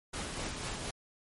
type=noise with tremolo; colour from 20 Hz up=pink; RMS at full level=-37 dBFS; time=0.13-0.91 s; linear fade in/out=10 ms; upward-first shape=sine; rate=4.1 Hz; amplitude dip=35%; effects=MP3 48 kbps